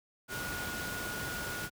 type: tone in noise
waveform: sine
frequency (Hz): 1444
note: F#6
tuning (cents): -43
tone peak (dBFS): -39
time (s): 0.28-1.7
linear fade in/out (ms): 50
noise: pink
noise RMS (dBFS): -39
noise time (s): 0.28-1.7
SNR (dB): -3
effects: high-pass 60 Hz 12 dB/octave